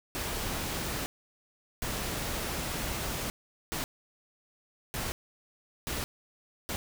pink noise bursts at uneven times, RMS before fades -34 dBFS, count 6, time 0.15-1.06 / 1.82-3.3 / 3.72-3.84 / 4.94-5.12 / 5.87-6.04 / 6.69-6.76 s, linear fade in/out 0 ms, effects none

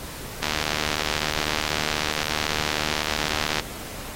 click train, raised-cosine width 0.2 ms, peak -6 dBFS, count 242, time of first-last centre 0.43-3.597 s, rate 76.1 Hz, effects pink hiss -37 dBFS RMS until 4.15 s + AAC 48 kbps

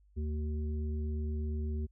harmonic tone, 75.7 Hz, D#2, 47 cents flat, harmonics 1 / 3 / 5, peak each -32 / -42 / -46 dBFS, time 0.16-1.87 s, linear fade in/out 20 ms, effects added 50 Hz sine -61 dBFS peak until 1.91 s

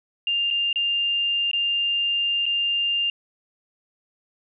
sine tone with dropouts, 2800 Hz, F7, 4 cents sharp, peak -20 dBFS, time 0.27-3.1 s, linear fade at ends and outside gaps 2 ms, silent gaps 0.504-0.509 / 0.729-0.758 / 1.514-1.532 / 2.457-2.463 s, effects none

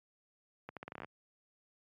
accelerating click train, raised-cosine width 0.5 ms, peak -28 dBFS, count 11, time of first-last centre 0.69-1.046 s, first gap 77 ms, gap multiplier 0.81, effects high-pass 100 Hz 12 dB/octave + MP3 96 kbps

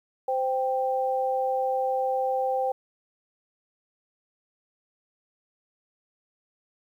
sine tone pair together, 518.7 / 786 Hz, C5 / G5, -15 / +4 cents, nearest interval perfect fifth, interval 719 cents, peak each -26 dBFS, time 0.28-2.72 s, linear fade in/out 5 ms, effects 10-bit

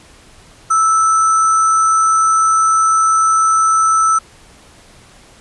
sine tone with sample-and-hold, 1317 Hz, E6, 2 cents flat, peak -9 dBFS, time 0.7-4.19 s, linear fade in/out 10 ms, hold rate 7350 Hz, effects pink hiss -44 dBFS RMS until 5.4 s + resampled to 24000 Hz

